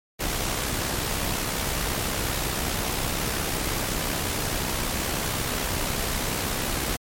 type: noise with amplitude modulation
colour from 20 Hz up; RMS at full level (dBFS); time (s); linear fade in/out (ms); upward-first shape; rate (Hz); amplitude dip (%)
pink; -25; 0.19-6.97; 20; sine; 65.5; 45
effects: MP3 64 kbps